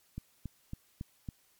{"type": "click train", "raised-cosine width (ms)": 5, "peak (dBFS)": -26, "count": 5, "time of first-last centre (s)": [0.18, 1.288], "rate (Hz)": 3.61, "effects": ["white hiss -68 dBFS RMS until 1.59 s", "MP3 96 kbps"]}